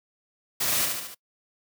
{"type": "noise with echo", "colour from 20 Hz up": "white", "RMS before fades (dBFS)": -26, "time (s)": [0.6, 0.86], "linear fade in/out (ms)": 10, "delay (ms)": 72, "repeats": 4, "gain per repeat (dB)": -4, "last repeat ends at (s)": 1.148, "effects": ["noise-tail reverb RT60 0.1 s tail -23 dB re dry", "high-pass 100 Hz 12 dB/octave"]}